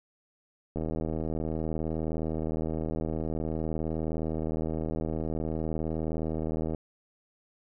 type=click train; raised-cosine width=2 ms; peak=-19 dBFS; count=477; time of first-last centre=0.76-6.747 s; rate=79.5 Hz; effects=none